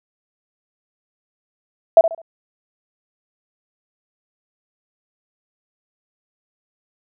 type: tone with echo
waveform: sine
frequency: 659.3 Hz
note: E5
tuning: in tune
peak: -3 dBFS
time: 1.97-2.01 s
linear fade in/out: 2 ms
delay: 69 ms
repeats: 3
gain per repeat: -11 dB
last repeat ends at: 2.217 s
effects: none